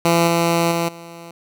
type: tone with level steps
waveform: 10% pulse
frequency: 168.8 Hz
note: E3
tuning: 41 cents sharp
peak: -5 / -7 / -10 / -27 dBFS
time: 0.05-1.31 s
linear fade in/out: 2 ms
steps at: 0.27 / 0.71 / 0.88 s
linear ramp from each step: 10 ms
effects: none